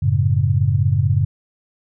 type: chord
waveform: sine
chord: F# minor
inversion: none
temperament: equal with one note detuned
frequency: 93.57 / 110 / 138.59 Hz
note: F#2 / A2 / C#3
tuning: +20 / 0 / 0 cents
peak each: -18 dBFS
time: 0.02-1.25 s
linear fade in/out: 10 ms
effects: none